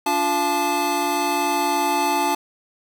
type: tone cluster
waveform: square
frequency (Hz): 289.5 / 352.7 / 689 / 868 / 1195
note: D4 / F4 / F5 / A5 / D6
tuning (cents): -25 / +17 / -24 / -24 / +30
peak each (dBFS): -28 / -28 / -29 / -22 / -31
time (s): 0.06-2.35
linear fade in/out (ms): 5
effects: none